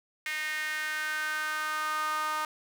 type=tone with high-pass filter sweep; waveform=sawtooth; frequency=307.8 Hz; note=D#4; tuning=19 cents flat; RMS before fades=-32 dBFS; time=0.26-2.45 s; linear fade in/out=2 ms; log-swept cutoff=2000 to 1100 Hz; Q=4.9; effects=none